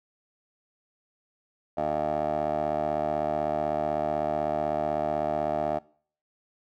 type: tone with band-pass filter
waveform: 15% pulse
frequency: 76 Hz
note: D#2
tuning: 40 cents flat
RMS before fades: -28 dBFS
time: 1.77-5.79 s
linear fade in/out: 10 ms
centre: 620 Hz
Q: 5.2
effects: noise-tail reverb RT60 0.5 s tail -22 dB re dry